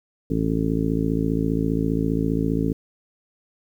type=harmonic tone; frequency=55 Hz; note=A1; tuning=in tune; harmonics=1 / 2 / 3 / 4 / 5 / 6 / 7 / 8; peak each=-29 / -30 / -25 / -29 / -24 / -32 / -33 / -30 dBFS; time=0.3-2.73 s; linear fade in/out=5 ms; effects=9-bit